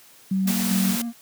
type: tone with tremolo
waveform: sine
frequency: 191 Hz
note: G3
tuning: 45 cents flat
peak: -19 dBFS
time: 0.31-0.96 s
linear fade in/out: 5 ms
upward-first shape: square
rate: 2.5 Hz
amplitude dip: 45%
type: tone with vibrato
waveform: triangle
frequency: 234.1 Hz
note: A#3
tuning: 8 cents sharp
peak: -24 dBFS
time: 0.44-1.13 s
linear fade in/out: 50 ms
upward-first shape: sine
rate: 15 Hz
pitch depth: 21 cents each way
type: noise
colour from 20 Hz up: white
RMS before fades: -28 dBFS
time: 0.47-1.02 s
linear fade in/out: 5 ms
effects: white hiss -51 dBFS RMS until 1.21 s + high-pass 100 Hz 12 dB/octave